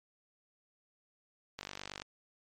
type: click train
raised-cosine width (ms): 0.2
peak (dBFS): -23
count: 22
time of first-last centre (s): 1.59-2.019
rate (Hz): 48.9
effects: MP3 64 kbps